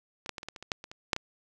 clicks, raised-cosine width 0.2 ms, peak -23 / -15 / -20 / -24 / -20 / -26 / -26 / -11 / -25 / -26 / -7 / -15 dBFS, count 12, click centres 0.261 / 0.293 / 0.382 / 0.431 / 0.486 / 0.562 / 0.626 / 0.718 / 0.841 / 0.915 / 1.132 / 1.164 s, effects none

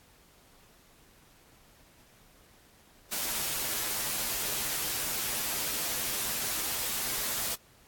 white noise with comb filter, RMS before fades -32 dBFS, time 3.11-7.56 s, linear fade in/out 20 ms, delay 11 ms, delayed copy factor -0.65, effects pink hiss -60 dBFS RMS until 7.87 s + AAC 64 kbps

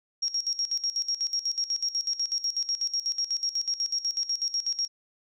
sine tone with tremolo, 5588 Hz, F8, in tune, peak -24 dBFS, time 0.22-4.88 s, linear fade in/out 10 ms, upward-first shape square, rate 8.1 Hz, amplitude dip 80%, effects none

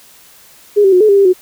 sine tone with pitch steps, 412.5 / 386.2 / 363.5 / 429.3 / 399.2 / 395.9 / 366.9 Hz, G#4 / G4 / F#4 / A4 / G4 / G4 / F#4, -12 / -26 / -31 / -43 / +32 / +17 / -15 cents, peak -5 dBFS, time 0.76-1.334 s, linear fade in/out 20 ms, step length 82 ms, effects white hiss -43 dBFS RMS until 1.41 s

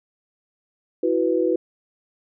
sine chord, E suspended second, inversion none, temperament equal, 329.6 / 370 / 493.9 Hz, E4 / F#4 / B4, 0 / 0 / 0 cents, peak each -22 dBFS, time 1.03-1.56 s, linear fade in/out 5 ms, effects none

